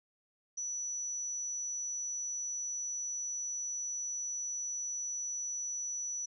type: tone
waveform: sine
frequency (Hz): 5920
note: F#8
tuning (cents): 0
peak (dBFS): -35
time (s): 0.57-6.26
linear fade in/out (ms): 10
effects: none